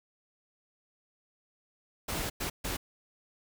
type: noise bursts at uneven times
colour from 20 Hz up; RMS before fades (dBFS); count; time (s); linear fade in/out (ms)
pink; -34; 3; 2.08-2.3 / 2.4-2.5 / 2.64-2.77; 10
effects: none